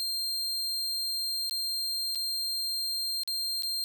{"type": "tone with dropouts", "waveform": "40% pulse", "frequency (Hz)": 4186, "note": "C8", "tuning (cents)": 0, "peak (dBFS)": -28, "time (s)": [0, 3.84], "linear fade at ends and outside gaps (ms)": 0, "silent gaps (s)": [[1.496, 1.51], [2.149, 2.156], [3.234, 3.276], [3.623, 3.633]], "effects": []}